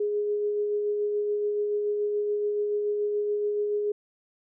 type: tone with tremolo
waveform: sine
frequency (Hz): 415.3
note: G#4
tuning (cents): 0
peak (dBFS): -23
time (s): 0-3.92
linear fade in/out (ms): 5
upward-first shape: sine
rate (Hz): 7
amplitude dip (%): 25
effects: none